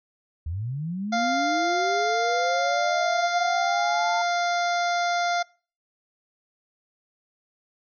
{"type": "linear sweep", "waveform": "sine", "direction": "up", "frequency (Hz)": [73.6, 899], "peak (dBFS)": -27, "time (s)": [0.46, 4.22], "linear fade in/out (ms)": 5}
{"type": "harmonic tone", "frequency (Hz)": 698.5, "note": "F5", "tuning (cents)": 0, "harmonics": [1, 2, 3, 5, 6, 7, 8, 9], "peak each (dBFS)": [-23, -29, -33, -37, -39, -40, -41, -42], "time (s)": [1.12, 5.43], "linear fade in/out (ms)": 10}
{"effects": ["noise-tail reverb RT60 0.4 s tail -25 dB re dry"]}